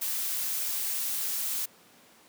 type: noise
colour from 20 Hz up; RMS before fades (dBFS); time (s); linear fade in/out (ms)
blue; -31; 0.01-1.66; 10
effects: pink hiss -57 dBFS RMS until 2.28 s + high-pass 200 Hz 12 dB/octave